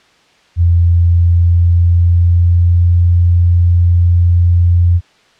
sine tone with pitch glide, 85.7 to 87.1 Hz, F2 to F2, -32 to -4 cents, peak -6 dBFS, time 0.56-5.01 s, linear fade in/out 50 ms, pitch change +28 cents, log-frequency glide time 0.71-2.94 s, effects white hiss -49 dBFS RMS until 5.39 s + low-pass 4000 Hz 12 dB/octave

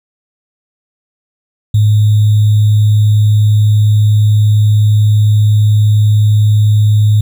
sine tone with sample-and-hold, 105.7 Hz, G#2, 31 cents sharp, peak -5 dBFS, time 1.74-7.21 s, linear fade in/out 5 ms, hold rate 3675 Hz, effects none

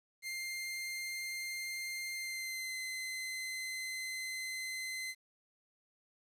sawtooth tone with pitch glide, 2103 to 2055 Hz, C7 to C7, +8 to -32 cents, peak -35 dBFS, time 0.22-5.15 s, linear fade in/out 50 ms, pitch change -40 cents, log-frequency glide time 2.15-2.77 s, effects resampled to 32000 Hz + 11-bit

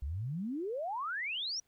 sine exponential sweep, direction up, 62.7 to 5860 Hz, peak -34 dBFS, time 0.02-1.6 s, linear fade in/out 5 ms, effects pink hiss -75 dBFS RMS until 1.67 s

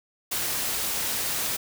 white noise, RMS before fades -28 dBFS, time 0.31-1.57 s, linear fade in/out 10 ms, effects none

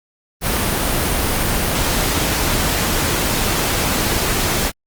pink noise, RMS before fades -18 dBFS, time 0.41-4.72 s, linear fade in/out 50 ms, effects Opus 32 kbps

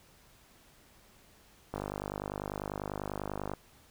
click train, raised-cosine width 1 ms, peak -21 dBFS, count 91, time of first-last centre 1.74-3.536 s, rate 50.1 Hz, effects pink hiss -61 dBFS RMS until 3.9 s

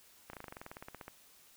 slowing click train, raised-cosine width 0.5 ms, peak -30 dBFS, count 17, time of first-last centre 0.3-1.081 s, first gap 33 ms, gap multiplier 1.05, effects white hiss -62 dBFS RMS until 1.56 s

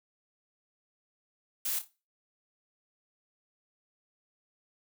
blue noise with echo, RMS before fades -32 dBFS, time 1.65-1.79 s, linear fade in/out 5 ms, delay 29 ms, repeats 3, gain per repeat -10 dB, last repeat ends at 1.877 s, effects noise-tail reverb RT60 0.3 s tail -18 dB re dry

